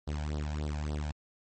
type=tone with flanger; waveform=sawtooth; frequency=74.8 Hz; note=D2; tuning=32 cents sharp; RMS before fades=-34 dBFS; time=0.07-1.12 s; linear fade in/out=10 ms; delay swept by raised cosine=0.21 to 1.31 ms; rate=3.5 Hz; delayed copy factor=+0.9; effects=MP3 32 kbps